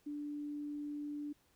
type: tone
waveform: sine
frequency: 293.3 Hz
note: D4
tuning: 2 cents flat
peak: -39 dBFS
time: 0.06-1.33 s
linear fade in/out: 10 ms
effects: pink hiss -72 dBFS RMS until 1.55 s